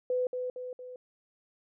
sine tone with echo, 502 Hz, B4, 28 cents sharp, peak -26 dBFS, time 0.1-0.27 s, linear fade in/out 2 ms, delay 230 ms, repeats 3, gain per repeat -5 dB, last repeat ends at 0.96 s, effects none

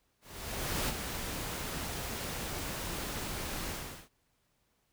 pink noise with ADSR envelope, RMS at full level -32 dBFS, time 0.21-4.09 s, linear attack 670 ms, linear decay 35 ms, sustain -6 dB, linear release 390 ms, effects pink hiss -75 dBFS RMS until 4.92 s

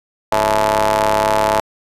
sawtooth ring-modulated tone, 103.83 Hz, G#2, in tune, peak -6 dBFS, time 0.32-1.6 s, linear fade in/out 0 ms, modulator 760 Hz, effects resampled to 32000 Hz

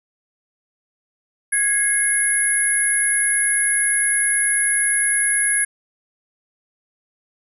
sine tone cluster, 1661 / 2157 / 9420 / 10770 Hz, G#6 / C#7 / D9 / E9, 0 / -48 / +4 / +36 cents, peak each -21 / -27 / -26 / -18 dBFS, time 1.52-5.65 s, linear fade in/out 10 ms, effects none

